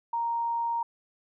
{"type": "tone", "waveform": "sine", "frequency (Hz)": 932.3, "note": "A#5", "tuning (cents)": 0, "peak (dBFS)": -26, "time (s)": [0.13, 0.83], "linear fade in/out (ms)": 5, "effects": []}